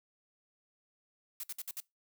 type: noise bursts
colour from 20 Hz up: blue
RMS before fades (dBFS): -40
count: 5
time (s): 1.4-1.802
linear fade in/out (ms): 2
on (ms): 34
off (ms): 58
effects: noise-tail reverb RT60 0.2 s tail -23 dB re dry

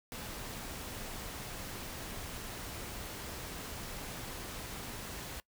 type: noise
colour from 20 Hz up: pink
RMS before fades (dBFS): -43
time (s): 0.12-5.4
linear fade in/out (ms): 0
effects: noise-tail reverb RT60 0.1 s tail -22 dB re dry

